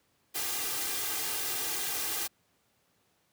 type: noise with comb filter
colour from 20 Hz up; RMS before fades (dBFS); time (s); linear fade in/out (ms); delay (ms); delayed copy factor
white; -33; 0.34-2.28; 20; 2.5; +0.7
effects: pink hiss -71 dBFS RMS until 3.32 s + high-pass 100 Hz 12 dB/octave